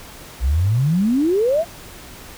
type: exponential sweep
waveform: sine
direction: up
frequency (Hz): 58.1 to 702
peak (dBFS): -14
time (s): 0.4-1.65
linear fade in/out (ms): 50
effects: pink hiss -39 dBFS RMS until 2.37 s